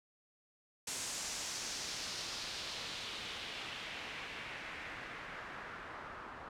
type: noise with low-pass filter sweep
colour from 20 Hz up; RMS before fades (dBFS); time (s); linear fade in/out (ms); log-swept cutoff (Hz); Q
white; -44; 0.87-6.49; 5; 7800 to 1200; 1.7
effects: none